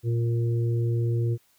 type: harmonic tone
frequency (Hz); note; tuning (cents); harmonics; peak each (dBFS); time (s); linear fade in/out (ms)
117; A#2; +7; 1 / 3 / 4; -22 / -32 / -38; 0.03-1.38; 50
effects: white hiss -64 dBFS RMS until 1.58 s